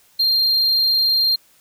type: tone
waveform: triangle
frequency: 4191 Hz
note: C8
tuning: 2 cents sharp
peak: -13 dBFS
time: 0.19-1.36 s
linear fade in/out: 10 ms
effects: white hiss -55 dBFS RMS until 1.6 s